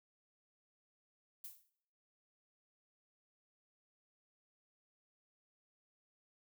violet noise with exponential decay, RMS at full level -45 dBFS, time 1.44-1.7 s, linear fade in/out 5 ms, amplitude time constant 55 ms, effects noise-tail reverb RT60 0.7 s tail -20 dB re dry

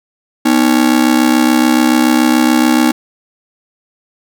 45% pulse ring-modulated tone, 277.2 Hz, C#4, in tune, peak -5 dBFS, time 0.45-2.92 s, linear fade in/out 10 ms, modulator 33.5 Hz, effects none

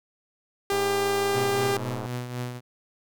sawtooth tone, 398.7 Hz, G4, 29 cents sharp, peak -19 dBFS, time 0.7-1.77 s, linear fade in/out 2 ms
click train, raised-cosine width 1 ms, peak -21 dBFS, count 143, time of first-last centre 0.72-2.06 s, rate 106 Hz
sawtooth tone with tremolo, 123.47 Hz, B2, in tune, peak -24 dBFS, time 1.32-2.61 s, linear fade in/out 50 ms, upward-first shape triangle, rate 3.9 Hz, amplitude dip 60%
effects none

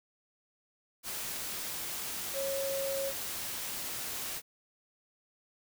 sine tone in noise, 547 Hz, C#5, 23 cents flat, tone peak -32 dBFS, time 2.33-3.13 s, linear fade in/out 50 ms, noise white, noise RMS -38 dBFS, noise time 1.03-4.42 s, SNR +3 dB, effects none

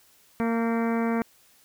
harmonic tone with a mistuned harmonic, 230 Hz, A#3, 23 cents flat, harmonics 1 / 2 / 3 / 4 / 5 / 6 / 7 / 8 / 9 / 10, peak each -24 / -30 / -34 / -36 / -38 / -40 / -41 / -42 / -43 / -44 dBFS, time 0.4-1.22 s, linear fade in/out 0 ms, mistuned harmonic 7, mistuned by -39 cents, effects white hiss -59 dBFS RMS until 1.64 s

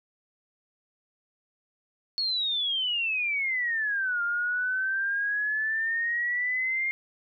sine exponential two-way sweep, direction down then up, 4386 to 1396.9 to 2129 Hz, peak -25 dBFS, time 2.18-6.91 s, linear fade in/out 0 ms, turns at 4.22 s, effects none

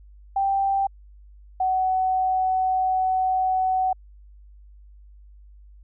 sine tone pair in turn, 784 / 749.7 Hz, G5 / F#5, 0 / +23 cents, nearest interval minor second, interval 77 cents, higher first, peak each -19 dBFS, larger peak neither, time 0.36-0.87 / 1.6-3.93 s, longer second, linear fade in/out 5 ms, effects added 50 Hz sine -45 dBFS peak until 5.83 s

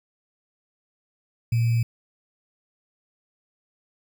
sine tone with sample-and-hold, 116.54 Hz, A#2, in tune, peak -18 dBFS, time 1.52-1.83 s, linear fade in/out 5 ms, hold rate 2450 Hz, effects none

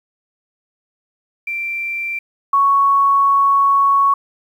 sine tone pair in turn, 2354 / 1110.9 Hz, D7 / C#6, +3 / +3 cents, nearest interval octave + minor second, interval 1300 cents, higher first, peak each -20 / -10 dBFS, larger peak second, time 1.47-2.19 / 2.53-4.14 s, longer second, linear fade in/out 5 ms, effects 8-bit

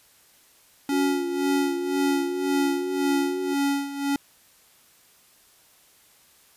square tone with tremolo, 280.7 Hz, C#4, 22 cents sharp, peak -21 dBFS, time 0.89-4.16 s, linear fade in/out 2 ms, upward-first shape sine, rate 1.9 Hz, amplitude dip 75%
sine tone with vibrato, 360 Hz, F#4, 47 cents flat, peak -26 dBFS, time 0.91-3.55 s, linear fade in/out 20 ms, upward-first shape triangle, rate 2.1 Hz, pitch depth 60 cents each way
effects white hiss -57 dBFS RMS until 6.56 s + resampled to 32000 Hz

